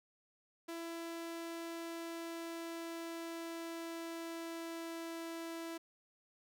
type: tone with pitch glide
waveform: sawtooth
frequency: 333.9 to 331.4 Hz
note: E4 to E4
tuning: +22 to +9 cents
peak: -38 dBFS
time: 0.68-5.78 s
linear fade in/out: 10 ms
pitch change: -13 cents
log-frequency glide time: 1.69-5.31 s
effects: none